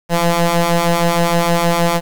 15% pulse ring-modulated tone, 169.9 Hz, F3, 47 cents flat, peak -3 dBFS, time 0.09-2.01 s, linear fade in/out 50 ms, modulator 343 Hz, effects 7-bit

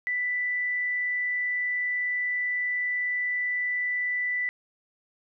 sine tone, 1981 Hz, B6, 5 cents sharp, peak -25 dBFS, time 0.07-4.49 s, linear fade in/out 0 ms, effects none

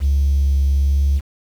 triangle tone with vibrato, 69.3 Hz, C#2, in tune, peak -9 dBFS, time 0-1.21 s, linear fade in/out 50 ms, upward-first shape sine, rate 1.2 Hz, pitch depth 12 cents each way, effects tanh soft clip ceiling -10 dBFS + 7-bit

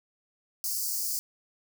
white high-pass noise, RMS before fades -31 dBFS, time 0.64-1.19 s, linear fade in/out 0 ms, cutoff 4500 Hz, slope 96 dB/octave, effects none

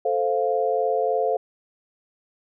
sine chord, F major, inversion first, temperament equal, 440 / 523.3 / 698.5 Hz, A4 / C5 / F5, 0 / 0 / 0 cents, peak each -24 dBFS, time 0.05-1.37 s, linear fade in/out 5 ms, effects none

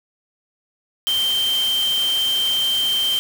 sine tone in noise, 3136 Hz, G7, in tune, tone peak -17 dBFS, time 1.07-3.19 s, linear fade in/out 0 ms, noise white, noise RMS -30 dBFS, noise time 1.07-3.19 s, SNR +10 dB, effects none

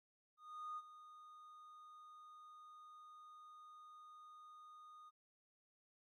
triangle tone with ADSR envelope, 1232 Hz, D#6, 17 cents flat, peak -40 dBFS, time 0.37-5.11 s, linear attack 400 ms, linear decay 43 ms, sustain -15 dB, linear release 30 ms, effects tanh soft clip ceiling -41 dBFS + Opus 48 kbps

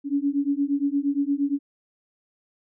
sine beating tone pair, 278.4 / 287 Hz, C#4 / D4, +8 / -40 cents, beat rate 8.6 Hz, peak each -24 dBFS, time 0.04-1.59 s, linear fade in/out 50 ms, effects none

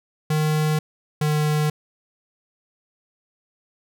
square tone pair in turn, 153.8 / 151.51 Hz, D#3 / D#3, -20 / -46 cents, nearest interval unison, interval 26 cents, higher first, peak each -19 dBFS, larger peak neither, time 0.3-0.79 / 1.21-1.7 s, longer neither, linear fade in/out 5 ms, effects none

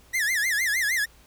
45% pulse tone with vibrato, 1870 Hz, A#6, 5 cents sharp, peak -22 dBFS, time 0.13-1.06 s, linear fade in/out 20 ms, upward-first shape sine, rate 6.5 Hz, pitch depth 210 cents each way, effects added 60 Hz sine -56 dBFS peak until 1.26 s + pink hiss -56 dBFS RMS until 1.26 s

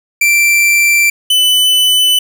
45% pulse tone pair in turn, 2349 / 3001 Hz, D7 / F#7, 0 / +24 cents, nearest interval major third, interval 424 cents, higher second, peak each -7 dBFS, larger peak neither, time 0.21-1.1 / 1.3-2.19 s, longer neither, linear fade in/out 5 ms, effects none

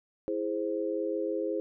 sine chord, E augmented, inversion none, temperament equal, 329.6 / 415.3 / 523.3 Hz, E4 / G#4 / B#4, 0 / 0 / 0 cents, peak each -33 dBFS, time 0.28-1.6 s, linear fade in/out 0 ms, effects none

